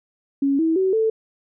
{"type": "tone with pitch steps", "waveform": "sine", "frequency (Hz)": [277.2, 324, 378.7, 442.6], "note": ["C#4", "E4", "F#4", "A4"], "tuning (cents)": [0, -30, 40, 10], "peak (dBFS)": -16, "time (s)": [0.42, 1.1], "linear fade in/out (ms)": 5, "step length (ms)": 170, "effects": []}